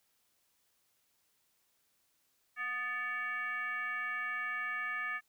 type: tone with frequency modulation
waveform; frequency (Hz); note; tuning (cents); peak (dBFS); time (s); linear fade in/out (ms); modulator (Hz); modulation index
sine; 1746; A6; -14; -34; 2.56-5.21; 50; 511; 1
effects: white hiss -75 dBFS RMS until 5.28 s